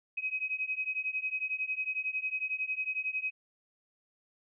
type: beating tone pair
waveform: sine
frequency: 2526 / 2537 Hz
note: D#7 / D#7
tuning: +26 / +33 cents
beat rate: 11 Hz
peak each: -35 / -34 dBFS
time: 0.17-3.31 s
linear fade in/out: 10 ms
effects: none